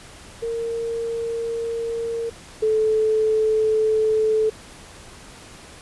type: tone pair in turn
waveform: sine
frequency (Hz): 461.4 / 435.5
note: A#4 / A4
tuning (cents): -18 / -18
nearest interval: minor second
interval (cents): 100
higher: first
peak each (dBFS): -23 / -16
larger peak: second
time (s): 0.42-2.3 / 2.62-4.5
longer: neither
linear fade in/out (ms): 10
effects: pink hiss -43 dBFS RMS until 5.81 s + resampled to 24000 Hz